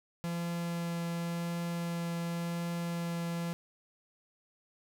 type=tone with vibrato; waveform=45% pulse; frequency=170.3 Hz; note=F3; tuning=43 cents flat; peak=-33 dBFS; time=0.24-3.53 s; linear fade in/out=0 ms; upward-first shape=triangle; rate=0.91 Hz; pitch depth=8 cents each way; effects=none